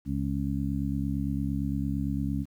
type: harmonic tone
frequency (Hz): 68.8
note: C#2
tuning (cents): -12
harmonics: 1 / 2 / 3 / 4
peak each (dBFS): -33 / -32 / -32 / -32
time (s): 0.05-2.46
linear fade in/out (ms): 50
effects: 10-bit